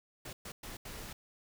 pink noise bursts at uneven times, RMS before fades -45 dBFS, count 4, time 0.25-0.33 / 0.45-0.52 / 0.63-0.77 / 0.85-1.13 s, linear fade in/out 5 ms, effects none

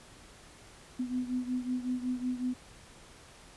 sine beating tone pair, 249.7 / 255.1 Hz, B3 / C4, +19 / -44 cents, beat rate 5.4 Hz, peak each -32 / -36 dBFS, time 0.99-2.54 s, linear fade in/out 10 ms, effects pink hiss -54 dBFS RMS until 3.56 s + resampled to 24000 Hz

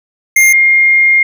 square / sine tone pair in turn, 2117 / 2125 Hz, C7 / C7, +20 / +26 cents, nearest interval unison, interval 6 cents, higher second, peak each -5 dBFS, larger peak neither, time 0.36-0.53 / 0.53-1.23 s, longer second, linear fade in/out 5 ms, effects none

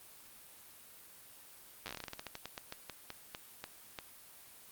slowing click train, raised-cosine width 0.2 ms, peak -24 dBFS, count 23, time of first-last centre 1.86-3.988 s, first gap 9 ms, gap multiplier 1.19, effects white hiss -56 dBFS RMS until 4.71 s + Opus 32 kbps

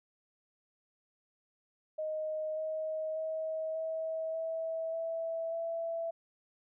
sine tone with pitch steps, 622.3 / 629.2 / 636.1 / 643.1 / 650.2 / 657.4 / 664.7 Hz, D#5 / D#5 / D#5 / E5 / E5 / E5 / E5, 0 / +19 / +38 / -43 / -24 / -5 / +14 cents, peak -33 dBFS, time 1.98-6.11 s, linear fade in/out 10 ms, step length 590 ms, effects none

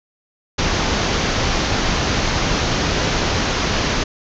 pink low-pass noise, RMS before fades -19 dBFS, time 0.58-4.04 s, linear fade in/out 10 ms, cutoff 6600 Hz, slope 96 dB/octave, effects none

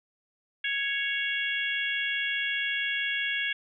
harmonic tone, 554.4 Hz, C#5, in tune, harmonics 3 / 4 / 5 / 6, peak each -31 / -32 / -33 / -34 dBFS, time 0.64-3.53 s, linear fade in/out 5 ms, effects none

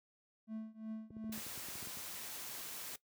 triangle tone with tremolo, 219.8 Hz, A3, 2 cents flat, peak -37 dBFS, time 0.47-1.42 s, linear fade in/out 50 ms, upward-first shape triangle, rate 2.8 Hz, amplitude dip 95%
clicks, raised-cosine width 3 ms, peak -39 dBFS, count 12, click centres 1.106 / 1.167 / 1.242 / 1.295 / 1.377 / 1.466 / 1.576 / 1.686 / 1.755 / 1.827 / 1.872 / 1.972 s
white noise, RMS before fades -46 dBFS, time 1.32-2.96 s, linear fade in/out 5 ms
effects noise-tail reverb RT60 0.1 s tail -18 dB re dry + high-pass 80 Hz 12 dB/octave

